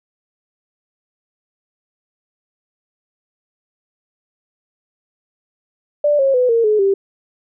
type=tone with pitch steps; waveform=sine; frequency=588 / 542.3 / 500.2 / 461.3 / 425.5 / 392.4 Hz; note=D5 / C#5 / B4 / A#4 / G#4 / G4; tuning=+2 / -38 / +22 / -18 / +42 / +2 cents; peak=-11 dBFS; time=6.04-6.94 s; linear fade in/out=5 ms; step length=150 ms; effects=none